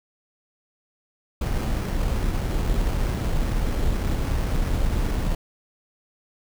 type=noise with sample-and-hold; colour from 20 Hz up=brown; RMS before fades=-23 dBFS; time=1.41-5.35 s; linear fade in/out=5 ms; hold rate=3675 Hz; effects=none